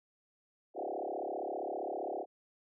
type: tone with frequency modulation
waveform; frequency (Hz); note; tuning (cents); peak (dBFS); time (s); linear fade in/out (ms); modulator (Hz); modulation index
sine; 554.4; C#5; 0; -35; 0.74-2.26; 50; 35.2; 6.3
effects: none